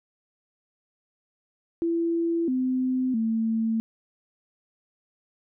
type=tone with pitch steps; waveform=sine; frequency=335.4 / 256.8 / 224.2 Hz; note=E4 / C4 / A3; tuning=+30 / -32 / +33 cents; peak=-22 dBFS; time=1.82-3.8 s; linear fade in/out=0 ms; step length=660 ms; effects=none